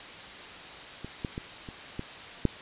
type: clicks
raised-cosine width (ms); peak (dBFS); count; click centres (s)
3; -25 / -18 / -21 / -28 / -20 / -9; 6; 1.046 / 1.248 / 1.379 / 1.688 / 1.994 / 2.453
effects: white hiss -43 dBFS RMS until 2.61 s + resampled to 8000 Hz